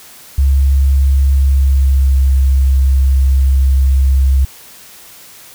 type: tone with pitch glide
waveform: sine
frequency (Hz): 68.3 to 66.86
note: C#2 to C2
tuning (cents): -25 to +38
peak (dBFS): -7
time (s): 0.38-4.45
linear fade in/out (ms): 5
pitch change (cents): -37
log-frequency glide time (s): 1.32-2.31
effects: white hiss -38 dBFS RMS until 5.54 s